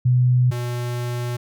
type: tone pair in turn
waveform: sine / square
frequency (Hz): 125 / 121.44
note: B2 / B2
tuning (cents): +21 / -29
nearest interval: minor second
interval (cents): 50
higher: first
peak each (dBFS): -13 / -24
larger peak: first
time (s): 0.05-0.51 / 0.51-1.37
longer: second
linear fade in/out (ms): 10
effects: none